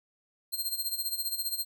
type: tone with tremolo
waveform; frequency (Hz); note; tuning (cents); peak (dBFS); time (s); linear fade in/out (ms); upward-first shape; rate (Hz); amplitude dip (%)
10% pulse; 4186; C8; 0; -21; 0.52-1.65; 20; sine; 15; 75
effects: none